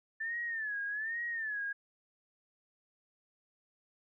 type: tone with vibrato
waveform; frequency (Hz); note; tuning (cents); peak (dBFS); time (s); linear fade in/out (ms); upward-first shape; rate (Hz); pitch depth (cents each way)
sine; 1758; A6; -2; -34; 0.2-1.73; 10; sine; 1.2; 130
effects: none